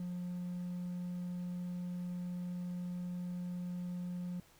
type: tone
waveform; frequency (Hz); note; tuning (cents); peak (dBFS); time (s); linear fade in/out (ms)
triangle; 178; F3; +33; -35; 0-4.4; 2
effects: tanh soft clip ceiling -31 dBFS + pink hiss -64 dBFS RMS until 4.59 s